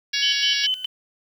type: harmonic tone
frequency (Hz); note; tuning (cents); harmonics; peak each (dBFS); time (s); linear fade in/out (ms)
560; C#5; +18; 3 / 4 / 5 / 6 / 7 / 8 / 9 / 10; -29 / -29 / -29 / -29 / -29 / -29 / -29 / -29; 0.13-0.67; 10
type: tone with tremolo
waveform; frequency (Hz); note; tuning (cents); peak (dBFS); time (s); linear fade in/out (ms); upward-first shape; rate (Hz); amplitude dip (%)
sine; 3040; F#7; +46; -19; 0.22-0.86; 10; square; 4.8; 80
effects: 8-bit